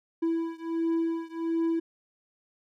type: beating tone pair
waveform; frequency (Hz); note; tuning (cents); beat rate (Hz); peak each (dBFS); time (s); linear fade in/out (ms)
triangle; 329.6 / 331; E4 / E4; 0 / +7; 1.4; -27 / -28; 0.22-1.8; 10
effects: none